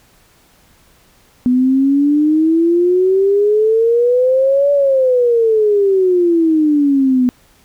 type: exponential two-way sweep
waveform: sine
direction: up then down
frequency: 246.7 to 575 to 246.7 Hz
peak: -9 dBFS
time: 1.46-7.29 s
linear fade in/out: 0 ms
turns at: 4.72 s
effects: pink hiss -51 dBFS RMS until 7.64 s